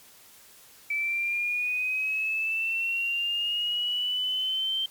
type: linear sweep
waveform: sine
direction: up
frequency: 2307 to 3136 Hz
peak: -25 dBFS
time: 0.9-4.86 s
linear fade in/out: 5 ms
effects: white hiss -53 dBFS RMS until 4.9 s + MP3 96 kbps